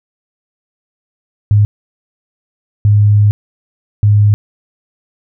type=tone bursts at uneven times; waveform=sine; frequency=103.83 Hz; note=G#2; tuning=in tune; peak=-5 dBFS; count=3; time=1.51-1.65 / 2.85-3.31 / 4.03-4.34 s; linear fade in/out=0 ms; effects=none